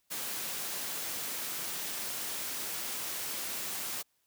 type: high-pass noise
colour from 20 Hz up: white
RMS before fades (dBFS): -37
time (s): 0.1-4.03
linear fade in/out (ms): 20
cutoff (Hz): 130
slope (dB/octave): 12
effects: white hiss -75 dBFS RMS until 4.26 s